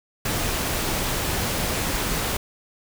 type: noise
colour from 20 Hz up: pink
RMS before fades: -25 dBFS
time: 0.25-2.37 s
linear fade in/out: 5 ms
effects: none